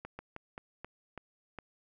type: slowing click train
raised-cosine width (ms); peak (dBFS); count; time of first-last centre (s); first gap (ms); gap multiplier
0.5; -27; 7; 0.05-1.587; 140; 1.24
effects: none